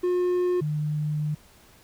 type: tone pair in turn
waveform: triangle / sine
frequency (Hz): 358.8 / 150.86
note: F4 / D3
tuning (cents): +47 / +47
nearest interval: octave + minor third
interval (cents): 1500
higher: first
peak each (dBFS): -19 / -24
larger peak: first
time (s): 0.03-0.61 / 0.61-1.35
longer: second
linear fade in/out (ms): 10
effects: pink hiss -55 dBFS RMS until 1.83 s